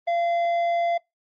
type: tone with tanh clipping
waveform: sine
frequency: 686 Hz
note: F5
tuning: 31 cents flat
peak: -22 dBFS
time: 0.07-0.98 s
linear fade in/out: 10 ms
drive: 8 dB
effects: noise-tail reverb RT60 0.2 s tail -25 dB re dry + Opus 24 kbps